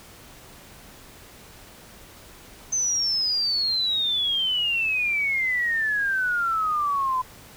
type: exponential sweep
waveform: sine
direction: down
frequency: 6250 to 1007 Hz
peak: -21 dBFS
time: 2.72-7.22 s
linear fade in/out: 10 ms
effects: pink hiss -47 dBFS RMS until 7.56 s